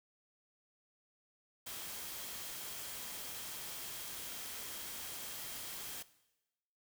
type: tone in noise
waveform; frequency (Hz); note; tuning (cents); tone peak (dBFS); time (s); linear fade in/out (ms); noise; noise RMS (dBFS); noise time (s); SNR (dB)
sine; 3228; G#7; -50; -56; 1.66-6.03; 10; white; -45; 1.66-6.03; -14
effects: noise-tail reverb RT60 1.0 s tail -18 dB re dry